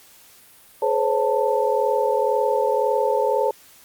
sine tone cluster, 424.5 / 506 / 548 / 887 Hz, G#4 / B4 / C#5 / A5, +38 / +42 / -20 / +14 cents, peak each -23 dBFS, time 0.82-3.51 s, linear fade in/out 5 ms, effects white hiss -50 dBFS RMS until 3.84 s + Opus 48 kbps

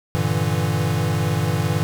square chord, E half-diminished seventh, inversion first, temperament equal, 98 / 116.54 / 146.83 / 164.81 Hz, G2 / Bb2 / D3 / E3, 0 / 0 / 0 / 0 cents, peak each -25 dBFS, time 0.15-1.83 s, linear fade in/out 0 ms, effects none

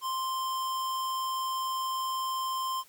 square tone, 1046.5 Hz, C6, in tune, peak -30 dBFS, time 0.01-2.84 s, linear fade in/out 50 ms, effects white hiss -58 dBFS RMS until 2.88 s + MP3 96 kbps

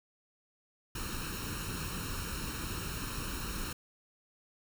pink noise with comb filter, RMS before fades -38 dBFS, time 0.95-3.73 s, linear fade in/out 5 ms, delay 0.73 ms, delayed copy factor +0.75, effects none

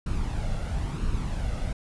brown noise with flanger, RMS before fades -28 dBFS, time 0.06-1.73 s, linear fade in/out 5 ms, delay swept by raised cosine 0.73 to 1.48 ms, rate 1 Hz, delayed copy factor +0.5, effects resampled to 24000 Hz

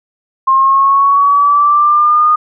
sine linear sweep, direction up, 1061 to 1230 Hz, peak -6 dBFS, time 0.47-2.36 s, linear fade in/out 10 ms, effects none

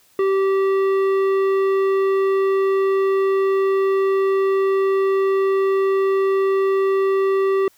sine tone with tanh clipping, 387.8 Hz, G4, 19 cents flat, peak -17 dBFS, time 0.19-7.68 s, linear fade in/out 2 ms, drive 12 dB, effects white hiss -56 dBFS RMS until 7.77 s

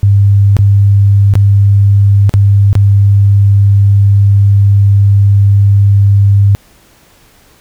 sine tone with dropouts, 100.2 Hz, G2, 38 cents sharp, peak -3 dBFS, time 0.03-6.55 s, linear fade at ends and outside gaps 0 ms, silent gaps 0.567-0.589 / 1.338-1.354 / 2.294-2.339 / 2.73-2.753 s, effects pink hiss -45 dBFS RMS until 7.6 s

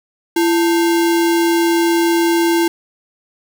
sine tone with sample-and-hold, 337 Hz, E4, 38 cents sharp, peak -11 dBFS, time 0.36-2.68 s, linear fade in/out 5 ms, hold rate 1225 Hz, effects none

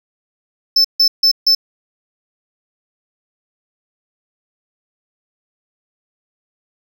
triangle tone bursts, 5274 Hz, E8, in tune, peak -7 dBFS, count 4, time 0.76-1.55 s, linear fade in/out 5 ms, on 85 ms, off 150 ms, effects none

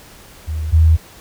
sine tone pair in turn, 78.1 / 80.11 Hz, D#2 / E2, +7 / -49 cents, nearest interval unison, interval 44 cents, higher second, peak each -19 / -7 dBFS, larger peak second, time 0.47-0.72 / 0.72-0.97 s, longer neither, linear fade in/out 20 ms, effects pink hiss -42 dBFS RMS until 1.2 s

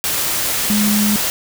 sine tone in noise, 208.5 Hz, G#3, 7 cents sharp, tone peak -14 dBFS, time 0.7-1.16 s, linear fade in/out 0 ms, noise white, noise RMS -19 dBFS, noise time 0.04-1.3 s, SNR +2 dB, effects none

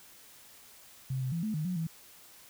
sine tone with pitch steps, 131.7 / 129.4 / 167.6 / 216 / 153.8 / 181.5 / 163 Hz, C3 / C3 / E3 / A3 / D#3 / F#3 / E3, +12 / -19 / +29 / -32 / -20 / -33 / -19 cents, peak -30 dBFS, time 1.1-1.87 s, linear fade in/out 5 ms, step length 110 ms, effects white hiss -55 dBFS RMS until 2.49 s

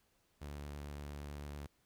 sawtooth tone with vibrato, 72.5 Hz, D2, 22 cents flat, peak -40 dBFS, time 0.41-1.67 s, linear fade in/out 10 ms, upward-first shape square, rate 8.9 Hz, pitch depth 11 cents each way, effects pink hiss -75 dBFS RMS until 1.85 s

